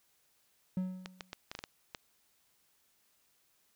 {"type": "tone with exponential decay", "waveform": "triangle", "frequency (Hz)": 185, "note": "F#3", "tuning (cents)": 0, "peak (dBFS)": -27, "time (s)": [0.77, 1.33], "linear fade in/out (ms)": 2, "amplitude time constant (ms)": 120}
{"type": "clicks", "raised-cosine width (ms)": 0.2, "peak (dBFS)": -23, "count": 8, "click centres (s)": [1.059, 1.208, 1.331, 1.515, 1.551, 1.59, 1.639, 1.948]}
{"effects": ["white hiss -72 dBFS RMS until 3.75 s"]}